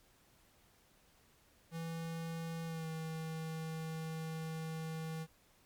square tone with pitch glide, 164.81 to 160.4 Hz, E3 to E3, 0 to -47 cents, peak -40 dBFS, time 1.71-5.27 s, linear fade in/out 50 ms, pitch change -47 cents, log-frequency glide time 2.66-2.87 s, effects pink hiss -68 dBFS RMS until 5.65 s + MP3 96 kbps

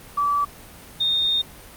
sine tone pair in turn, 1154 / 3670 Hz, D6 / A#7, -31 / -28 cents, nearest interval octave + minor sixth, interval 2003 cents, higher second, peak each -18 dBFS, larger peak neither, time 0.17-0.45 / 1-1.42 s, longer second, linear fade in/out 10 ms, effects pink hiss -43 dBFS RMS until 1.76 s + Opus 32 kbps

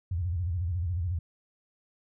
sine tone with vibrato, 87.1 Hz, F2, 4 cents flat, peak -27 dBFS, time 0.11-1.19 s, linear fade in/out 5 ms, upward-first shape square, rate 14 Hz, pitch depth 130 cents each way, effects none

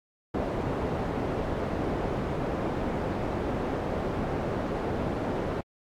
white low-pass noise, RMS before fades -30 dBFS, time 0.34-5.61 s, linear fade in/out 5 ms, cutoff 550 Hz, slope 12 dB/octave, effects AAC 64 kbps

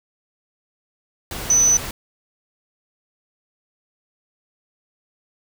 sine tone in noise, 6000 Hz, F#8, 23 cents sharp, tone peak -12 dBFS, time 1.5-1.77 s, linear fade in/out 2 ms, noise pink, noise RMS -30 dBFS, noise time 1.31-1.91 s, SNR +15 dB, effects none

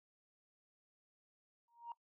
sine tone with exponential growth, 939 Hz, A#5, 12 cents sharp, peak -39 dBFS, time 1.68-1.92 s, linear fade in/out 2 ms, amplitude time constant 52 ms, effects noise-tail reverb RT60 0.1 s tail -20 dB re dry + tanh soft clip ceiling -39 dBFS

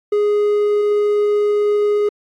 triangle tone, 415.1 Hz, G#4, 1 cent flat, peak -11 dBFS, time 0.12-2.09 s, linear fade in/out 5 ms, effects AAC 48 kbps

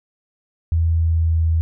sine tone with pitch glide, 82.41 to 81.37 Hz, E2 to E2, 0 to -22 cents, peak -14 dBFS, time 0.72-1.61 s, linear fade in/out 0 ms, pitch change -22 cents, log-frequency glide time 0.87-1.44 s, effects none

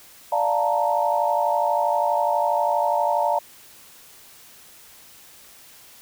sine chord, Bb major seventh, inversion first, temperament equal, 587.3 / 698.5 / 880 / 932.3 Hz, D5 / F5 / A5 / Bb5, 0 / 0 / 0 / 0 cents, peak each -24 dBFS, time 0.32-3.39 s, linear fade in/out 5 ms, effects white hiss -48 dBFS RMS until 6.01 s

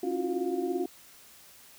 sine tone cluster, 272.8 / 323.6 / 346.9 / 364.7 / 707 Hz, C#4 / E4 / F4 / F#4 / F5, -28 / -32 / -12 / -25 / +21 cents, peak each -35 / -38 / -33 / -31 / -39 dBFS, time 0.03-0.86 s, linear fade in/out 5 ms, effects white hiss -54 dBFS RMS until 1.78 s

